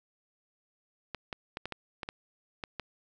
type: clicks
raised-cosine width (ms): 0.3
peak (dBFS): -20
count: 9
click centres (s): 1.147 / 1.328 / 1.571 / 1.656 / 1.723 / 2.032 / 2.089 / 2.638 / 2.797
effects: none